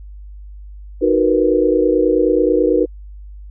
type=chord; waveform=sine; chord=B major seventh; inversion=first; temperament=equal with one note detuned; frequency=311.1 / 370 / 464.6 / 493.9 Hz; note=D#4 / F#4 / A#4 / B4; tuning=0 / 0 / -6 / 0 cents; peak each=-17 dBFS; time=1.01-2.86 s; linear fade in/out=20 ms; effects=added 50 Hz sine -32 dBFS peak until 3.5 s